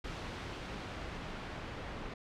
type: noise with low-pass filter sweep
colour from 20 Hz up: pink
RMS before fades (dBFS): -43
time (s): 0.04-2.14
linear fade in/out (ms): 5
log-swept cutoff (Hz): 4000 to 2600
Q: 0.7
effects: none